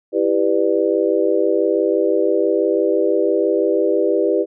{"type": "chord", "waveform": "sine", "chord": "E minor seventh", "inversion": "none", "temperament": "just", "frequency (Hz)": [329.6, 395.6, 494.4, 593.3], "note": ["E4", "G4", "B4", "D5"], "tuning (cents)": [0, 16, 2, 18], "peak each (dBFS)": [-20, -18, -19, -22], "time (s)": [0.12, 4.46], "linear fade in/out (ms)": 50, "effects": []}